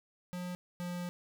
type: tone pair in turn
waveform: square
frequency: 178.9 / 176.64 Hz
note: F3 / F3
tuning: +42 / +20 cents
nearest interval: unison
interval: 22 cents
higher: first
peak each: -38 / -37 dBFS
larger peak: second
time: 0.33-0.55 / 0.8-1.09 s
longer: second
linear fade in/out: 0 ms
effects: none